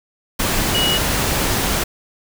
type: tone in noise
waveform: sine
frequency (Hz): 2913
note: F#7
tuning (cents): -28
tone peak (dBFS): -17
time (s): 0.74-0.98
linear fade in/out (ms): 10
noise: pink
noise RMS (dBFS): -19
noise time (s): 0.39-1.84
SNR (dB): -1
effects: none